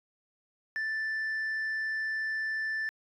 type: tone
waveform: sine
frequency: 1763 Hz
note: A6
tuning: 3 cents sharp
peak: -27 dBFS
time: 0.76-2.89 s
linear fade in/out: 0 ms
effects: tanh soft clip ceiling -29 dBFS